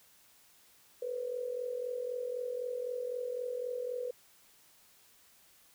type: tone with amplitude modulation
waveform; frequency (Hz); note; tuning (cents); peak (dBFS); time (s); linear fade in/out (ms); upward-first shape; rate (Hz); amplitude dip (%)
sine; 493.9; B4; 0; -31; 1.02-4.11; 5; sine; 43.9; 70
effects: white hiss -63 dBFS RMS until 5.74 s